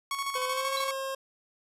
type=tone with tremolo; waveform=sawtooth; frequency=1108.7 Hz; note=C#6; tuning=in tune; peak=-25 dBFS; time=0.11-0.91 s; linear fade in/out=2 ms; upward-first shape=square; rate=13 Hz; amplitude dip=50%
type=tone with pitch glide; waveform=25% pulse; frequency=510 to 536.3 Hz; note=C5 to C5; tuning=-44 to +43 cents; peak=-28 dBFS; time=0.35-1.15 s; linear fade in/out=5 ms; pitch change=+87 cents; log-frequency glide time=0.46-0.71 s
type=tone with exponential decay; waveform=triangle; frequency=3981 Hz; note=B7; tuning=13 cents sharp; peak=-27 dBFS; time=0.77-0.89 s; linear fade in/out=1 ms; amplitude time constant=26 ms
effects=resampled to 32000 Hz